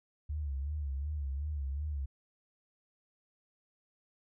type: tone with vibrato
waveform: sine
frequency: 71.6 Hz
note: D2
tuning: 43 cents flat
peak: -33 dBFS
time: 0.29-2.06 s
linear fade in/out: 10 ms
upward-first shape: sine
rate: 2.7 Hz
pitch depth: 110 cents each way
effects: none